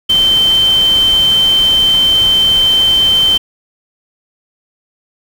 sine tone in noise, 3103 Hz, G7, 18 cents flat, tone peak -7 dBFS, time 0.09-3.38 s, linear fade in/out 10 ms, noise pink, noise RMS -24 dBFS, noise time 0.09-3.38 s, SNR +14 dB, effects none

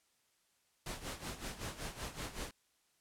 pink noise with tremolo, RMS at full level -41 dBFS, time 0.86-2.51 s, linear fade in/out 2 ms, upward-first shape sine, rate 5.3 Hz, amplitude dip 75%, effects white hiss -75 dBFS RMS until 3 s + low-pass 11000 Hz 12 dB/octave

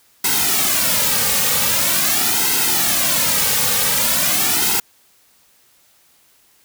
white noise with flanger, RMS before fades -17 dBFS, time 0.24-4.8 s, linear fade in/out 5 ms, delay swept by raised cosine 1.7 to 3 ms, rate 0.44 Hz, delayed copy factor -0.85, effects white hiss -55 dBFS RMS until 6.64 s

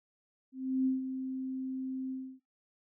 sine tone with ADSR envelope, 261.6 Hz, C4, in tune, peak -25 dBFS, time 0.52-2.4 s, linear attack 340 ms, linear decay 150 ms, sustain -9 dB, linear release 290 ms, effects noise-tail reverb RT60 0.2 s tail -22 dB re dry

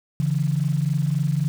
sine tone pair together, 141.11 / 164.81 Hz, C#3 / E3, +31 / 0 cents, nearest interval minor third, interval 269 cents, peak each -21 / -23 dBFS, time 0.2-1.48 s, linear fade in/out 0 ms, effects 7-bit

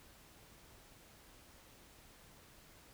silence, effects pink hiss -61 dBFS RMS until 2.93 s

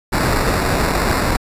pink noise with sample-and-hold, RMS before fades -17 dBFS, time 0.12-1.37 s, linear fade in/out 10 ms, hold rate 3150 Hz, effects resampled to 32000 Hz

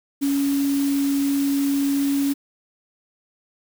sine tone in noise, 279.4 Hz, C#4, 14 cents sharp, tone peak -18 dBFS, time 0.21-2.34 s, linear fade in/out 20 ms, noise white, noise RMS -34 dBFS, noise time 0.21-2.34 s, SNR +13 dB, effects none

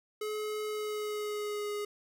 square tone with pitch glide, 426 to 414.6 Hz, G#4 to G#4, +44 to -3 cents, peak -34 dBFS, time 0.21-1.85 s, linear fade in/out 5 ms, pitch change -47 cents, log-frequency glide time 0.69-1.73 s, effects none

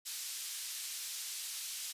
pink band-pass noise, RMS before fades -42 dBFS, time 0.05-1.93 s, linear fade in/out 20 ms, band 4200 to 13000 Hz, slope 12 dB/octave, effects resampled to 32000 Hz

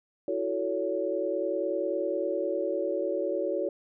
sine chord, F# minor seventh, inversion third, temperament equal with one note detuned, 329.6 / 370 / 440 / 563.7 Hz, E4 / F#4 / A4 / C#5, 0 / 0 / 0 / +29 cents, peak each -34 / -32 / -34 / -30 dBFS, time 0.28-3.69 s, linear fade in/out 2 ms, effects none

